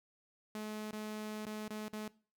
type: tone with dropouts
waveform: sawtooth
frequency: 213.9 Hz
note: A3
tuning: 49 cents flat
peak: -36 dBFS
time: 0.55-2.08 s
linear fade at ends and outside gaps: 2 ms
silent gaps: 0.91-0.93 / 1.455-1.465 / 1.68-1.705 / 1.882-1.931 s
effects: noise-tail reverb RT60 0.4 s tail -21 dB re dry